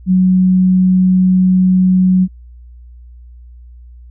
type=tone; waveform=sine; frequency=185 Hz; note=F#3; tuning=in tune; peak=-7 dBFS; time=0.06-2.28 s; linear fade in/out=50 ms; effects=added 60 Hz sine -34 dBFS peak until 4.1 s